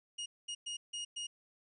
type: tone bursts at uneven times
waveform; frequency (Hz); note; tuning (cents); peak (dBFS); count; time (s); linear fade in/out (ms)
sawtooth; 2869; F7; +46; -35; 5; 0.18-0.26 / 0.48-0.55 / 0.66-0.77 / 0.93-1.05 / 1.16-1.27; 10
effects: resampled to 22050 Hz